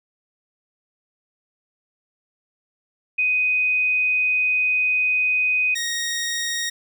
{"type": "tone pair in turn", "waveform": ["sine", "15% pulse"], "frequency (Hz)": [2500, 1872.9], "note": ["D#7", "A#6"], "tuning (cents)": [8, 8], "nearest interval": "perfect fourth", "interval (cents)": 500, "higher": "first", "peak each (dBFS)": -17, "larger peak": "neither", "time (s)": [[3.18, 5.75], [5.75, 6.7]], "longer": "first", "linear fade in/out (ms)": 10, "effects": []}